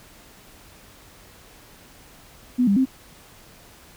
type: tone with pitch steps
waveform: sine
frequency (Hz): 248 / 199.2 / 262.4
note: B3 / G3 / C4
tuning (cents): +7 / +28 / +5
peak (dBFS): -15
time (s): 2.58-2.856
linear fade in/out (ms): 20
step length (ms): 92
effects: pink hiss -49 dBFS RMS until 3.96 s